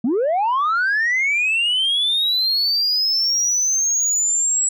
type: linear sweep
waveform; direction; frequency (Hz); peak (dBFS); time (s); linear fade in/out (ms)
sine; up; 209.3 to 7800; -14; 0.04-4.69; 5
effects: tanh soft clip ceiling -14 dBFS